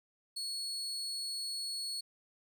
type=tone; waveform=35% pulse; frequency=4367 Hz; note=C#8; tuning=27 cents flat; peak=-35 dBFS; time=0.36-2.01 s; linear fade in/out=10 ms; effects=none